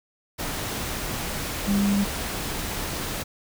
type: tone in noise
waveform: sine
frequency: 201 Hz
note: G3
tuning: 44 cents sharp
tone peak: -19 dBFS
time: 1.67-2.05 s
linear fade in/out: 20 ms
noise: pink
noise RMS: -30 dBFS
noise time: 0.38-3.24 s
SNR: +8 dB
effects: none